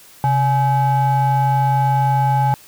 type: ring-modulated tone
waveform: triangle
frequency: 354.5 Hz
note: F4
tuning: 26 cents sharp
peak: -8 dBFS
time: 0.24-2.54 s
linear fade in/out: 0 ms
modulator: 488 Hz
effects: white hiss -45 dBFS RMS until 2.67 s